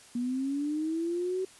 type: linear sweep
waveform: sine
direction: up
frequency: 237.8 to 380 Hz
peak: -28 dBFS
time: 0.15-1.45 s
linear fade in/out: 5 ms
effects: white hiss -54 dBFS RMS until 1.59 s + resampled to 24000 Hz